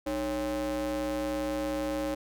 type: ring-modulated tone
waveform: square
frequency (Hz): 123.47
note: B2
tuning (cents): 0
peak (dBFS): -27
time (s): 0.06-2.15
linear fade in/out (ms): 10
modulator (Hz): 429
effects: none